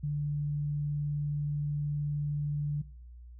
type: tone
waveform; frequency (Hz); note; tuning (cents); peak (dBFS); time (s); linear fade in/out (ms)
sine; 146.83; D3; 0; -29; 0.03-2.82; 10
effects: noise-tail reverb RT60 0.6 s tail -21 dB re dry + added 60 Hz sine -46 dBFS peak until 3.39 s